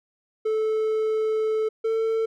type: tone pair in turn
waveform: triangle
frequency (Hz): 436.6 / 447.3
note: A4 / A4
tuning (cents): -13 / +28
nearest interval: unison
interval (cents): 41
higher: second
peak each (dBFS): -19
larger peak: neither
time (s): 0.45-1.69 / 1.84-2.26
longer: first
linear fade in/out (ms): 10
effects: none